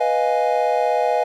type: chord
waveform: triangle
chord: F half-diminished seventh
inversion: second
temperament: equal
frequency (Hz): 493.9 / 622.3 / 698.5 / 830.6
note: Cb5 / Eb5 / F5 / Ab5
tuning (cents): 0 / 0 / 0 / 0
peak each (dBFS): -20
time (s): 0-1.24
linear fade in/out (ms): 10
effects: none